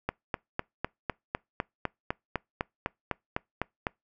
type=click train; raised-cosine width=0.5 ms; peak=-13 dBFS; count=16; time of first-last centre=0.09-3.868 s; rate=3.97 Hz; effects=noise-tail reverb RT60 0.2 s tail -26 dB re dry